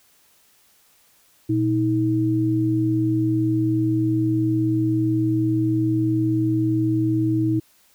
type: tone pair together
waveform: sine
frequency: 119.4 / 318.8 Hz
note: A#2 / D#4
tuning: +42 / +42 cents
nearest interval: octave + perfect fourth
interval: 1700 cents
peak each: -22 / -19 dBFS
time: 1.49-7.6 s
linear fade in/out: 10 ms
effects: white hiss -58 dBFS RMS until 7.94 s